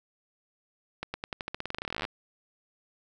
accelerating click train, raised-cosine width 0.3 ms, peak -17 dBFS, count 26, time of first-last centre 1.03-2.051 s, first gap 110 ms, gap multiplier 0.9, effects none

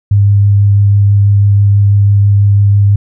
sine tone with vibrato, 101.1 Hz, G#2, 46 cents flat, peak -4 dBFS, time 0.11-2.96 s, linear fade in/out 5 ms, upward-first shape triangle, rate 6.1 Hz, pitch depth 12 cents each way, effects none

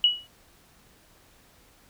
sine tone with exponential decay, 2927 Hz, F#7, 19 cents flat, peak -13 dBFS, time 0.04-0.27 s, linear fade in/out 2 ms, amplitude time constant 49 ms, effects pink hiss -58 dBFS RMS until 1.89 s

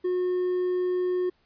triangle tone with hard clipping, 362.6 Hz, F#4, 35 cents flat, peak -24 dBFS, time 0.04-1.3 s, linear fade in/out 10 ms, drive 5 dB, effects pink hiss -67 dBFS RMS until 1.45 s + resampled to 11025 Hz

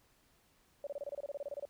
sine tone bursts, 571 Hz, D5, 49 cents flat, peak -37 dBFS, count 15, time 0.84-1.653 s, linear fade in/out 2 ms, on 29 ms, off 27 ms, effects pink hiss -70 dBFS RMS until 1.69 s

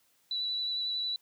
sine tone with vibrato, 3951 Hz, B7, in tune, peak -30 dBFS, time 0.31-1.16 s, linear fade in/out 2 ms, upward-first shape sine, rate 11 Hz, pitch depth 15 cents each way, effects white hiss -69 dBFS RMS until 1.21 s + high-pass 100 Hz 12 dB/octave

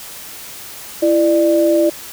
sine tone pair together, 334.5 / 596 Hz, E4 / D5, +25 / +25 cents, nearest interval minor seventh, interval 1000 cents, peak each -13 dBFS, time 1.02-1.9 s, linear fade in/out 10 ms, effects white hiss -33 dBFS RMS until 2.12 s

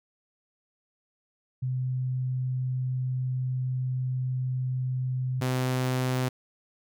sine / sawtooth tone pair in turn, 128.1 / 128.1 Hz, C3 / C3, -36 / -36 cents, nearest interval unison, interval 0 cents, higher neither, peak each -26 / -21 dBFS, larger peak second, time 1.62-5.41 / 5.41-6.29 s, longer first, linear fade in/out 10 ms, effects none

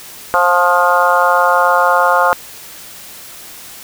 harmonic tone with a mistuned harmonic, 176.9 Hz, F3, 23 cents sharp, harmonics 3 / 4 / 5 / 6 / 7 / 8, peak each -16 / -16 / -16 / -16 / -16 / -16 dBFS, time 0.34-2.33 s, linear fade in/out 0 ms, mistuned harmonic 5, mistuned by -18 cents, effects white hiss -34 dBFS RMS until 3.83 s

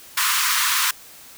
pink high-pass noise, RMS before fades -20 dBFS, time 0.17-0.91 s, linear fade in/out 5 ms, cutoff 970 Hz, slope 96 dB/octave, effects white hiss -44 dBFS RMS until 1.37 s

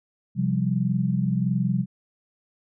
sine chord, C suspended fourth, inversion none, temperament equal, 130.81 / 174.61 / 196 Hz, C3 / F3 / G3, 0 / 0 / 0 cents, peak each -25 dBFS, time 0.35-1.86 s, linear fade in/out 50 ms, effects none

